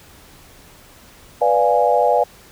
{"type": "chord", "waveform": "sine", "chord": "B diminished seventh", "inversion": "none", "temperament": "equal", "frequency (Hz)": [493.9, 587.3, 698.5, 830.6], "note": ["B4", "D5", "F5", "Ab5"], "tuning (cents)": [0, 0, 0, 0], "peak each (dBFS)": -18, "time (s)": [1.41, 2.24], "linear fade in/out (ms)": 10, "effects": ["pink hiss -46 dBFS RMS until 2.51 s"]}